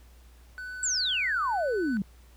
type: tone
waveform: triangle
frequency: 1499 Hz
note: F#6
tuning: 22 cents sharp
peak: -34 dBFS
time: 0.58-1.97 s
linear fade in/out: 0 ms
type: exponential sweep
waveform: sine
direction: down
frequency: 7890 to 185 Hz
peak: -25 dBFS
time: 0.83-2.02 s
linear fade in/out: 2 ms
effects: added 60 Hz sine -51 dBFS peak until 2.36 s + pink hiss -61 dBFS RMS until 2.36 s